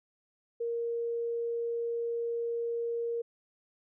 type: tone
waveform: sine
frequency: 467.4 Hz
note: A#4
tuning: 5 cents sharp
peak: -30 dBFS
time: 0.6-3.22 s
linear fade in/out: 10 ms
effects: none